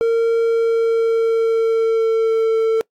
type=tone with pitch glide; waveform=triangle; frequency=458.9 to 447.4 Hz; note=A#4 to A4; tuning=-27 to +29 cents; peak=-11 dBFS; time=0.01-2.81 s; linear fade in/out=0 ms; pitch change=-44 cents; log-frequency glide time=0.42-2.57 s; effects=noise-tail reverb RT60 0.1 s tail -24 dB re dry + AAC 64 kbps